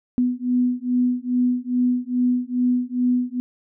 sine beating tone pair, 246.9 / 249.3 Hz, B3 / B3, 0 / +16 cents, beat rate 2.4 Hz, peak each -21 dBFS, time 0.18-3.4 s, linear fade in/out 0 ms, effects none

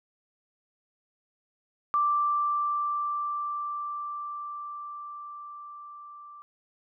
sine tone with level ramp, 1174.7 Hz, D6, in tune, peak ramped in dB -21 to -44 dBFS, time 1.94-6.42 s, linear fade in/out 0 ms, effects none

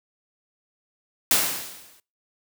white noise with exponential decay, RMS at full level -17 dBFS, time 1.31-2 s, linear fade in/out 1 ms, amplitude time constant 150 ms, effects noise-tail reverb RT60 0.3 s tail -24 dB re dry + high-pass 100 Hz 12 dB/octave

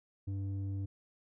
square tone with low-pass filter, 98 Hz, G2, in tune, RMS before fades -37 dBFS, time 0.27-0.86 s, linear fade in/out 10 ms, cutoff 220 Hz, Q 2.1, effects none

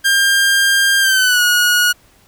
sawtooth tone with pitch glide, 1600 to 1450.4 Hz, G6 to F#6, +35 to -35 cents, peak -7 dBFS, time 0.04-1.93 s, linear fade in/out 20 ms, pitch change -170 cents, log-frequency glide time 1-1.42 s, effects pink hiss -51 dBFS RMS until 2.27 s

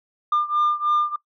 sine beating tone pair, 1200 / 1203.2 Hz, D6 / D6, +37 / +42 cents, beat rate 3.2 Hz, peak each -19 / -21 dBFS, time 0.32-1.16 s, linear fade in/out 5 ms, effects noise-tail reverb RT60 0.1 s tail -21 dB re dry + tanh soft clip ceiling -14 dBFS

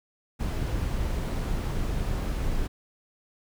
brown noise, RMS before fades -28 dBFS, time 0.39-2.68 s, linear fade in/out 20 ms, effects none

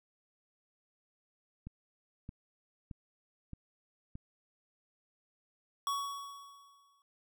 click train, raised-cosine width 5 ms, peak -31 dBFS, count 5, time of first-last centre 1.67-4.154 s, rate 1.61 Hz
square tone with exponential decay, 1121 Hz, C#6, 19 cents sharp, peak -31 dBFS, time 5.87-7.02 s, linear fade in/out 1 ms, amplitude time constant 250 ms
effects none

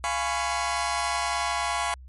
sawtooth chord, C# dominant seventh, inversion first, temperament just, 693 / 831.5 / 997.9 / 1108.7 Hz, E#5 / G#5 / B5 / C#6, -14 / +2 / +18 / 0 cents, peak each -27 dBFS, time 0.04-1.94 s, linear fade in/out 0 ms, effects added 64 Hz sine -42 dBFS peak until 2.08 s + MP3 48 kbps

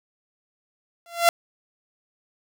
sawtooth tone with exponential growth, 684 Hz, F5, 36 cents flat, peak -7 dBFS, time 1.06-1.29 s, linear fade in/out 1 ms, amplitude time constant 50 ms, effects none

